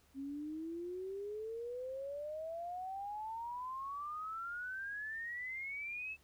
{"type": "exponential sweep", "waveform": "sine", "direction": "up", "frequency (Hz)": [267.8, 2637], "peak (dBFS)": -40, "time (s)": [0.14, 6.17], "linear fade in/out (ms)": 50, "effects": ["added 71 Hz sine -70 dBFS peak until 6.23 s", "pink hiss -70 dBFS RMS until 6.23 s"]}